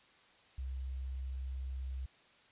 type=tone with quantisation; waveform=sine; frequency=65.41 Hz; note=C2; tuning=in tune; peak=-37 dBFS; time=0.58-2.06 s; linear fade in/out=5 ms; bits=11; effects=white hiss -64 dBFS RMS until 2.51 s + resampled to 8000 Hz